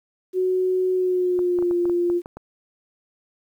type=tone with pitch glide; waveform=sine; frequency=370 to 349.2 Hz; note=F#4 to F4; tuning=0 to 0 cents; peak=-18 dBFS; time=0.33-2.22 s; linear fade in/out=50 ms; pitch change=-100 cents; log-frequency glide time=0.94-1.76 s
type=clicks; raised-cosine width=1 ms; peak=-22 dBFS; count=9; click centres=1.391 / 1.588 / 1.625 / 1.711 / 1.855 / 1.897 / 2.1 / 2.259 / 2.37 s
effects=9-bit